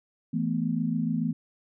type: chord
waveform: sine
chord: E suspended fourth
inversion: none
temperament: equal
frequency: 164.81 / 220 / 246.9 Hz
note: E3 / A3 / B3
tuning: 0 / 0 / 0 cents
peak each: -29 dBFS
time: 0.33-1.33 s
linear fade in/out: 10 ms
effects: none